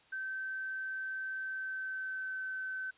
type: tone with pitch glide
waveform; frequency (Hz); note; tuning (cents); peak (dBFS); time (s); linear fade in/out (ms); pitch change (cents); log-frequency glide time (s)
sine; 1545 to 1529.9; G6 to G6; -26 to -43; -36; 0.12-2.91; 10; -17; 1.41-2.41
effects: white hiss -64 dBFS RMS until 2.97 s + resampled to 8000 Hz